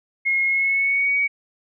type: tone with pitch glide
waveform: sine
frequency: 2157 to 2254 Hz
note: C#7 to C#7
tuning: -48 to +28 cents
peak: -17 dBFS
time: 0.25-1.28 s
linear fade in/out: 20 ms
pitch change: +76 cents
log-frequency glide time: 0.46-1.15 s
effects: none